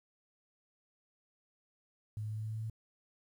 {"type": "tone with pitch steps", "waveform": "sine", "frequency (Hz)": [106.7, 107.32, 107.94, 108.57, 109.19, 109.83, 110.46, 111.1], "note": ["G#2", "A2", "A2", "A2", "A2", "A2", "A2", "A2"], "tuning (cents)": [47, -43, -33, -23, -13, -3, 7, 17], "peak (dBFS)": -36, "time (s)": [2.17, 2.698], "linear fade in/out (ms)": 0, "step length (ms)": 66, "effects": ["11-bit"]}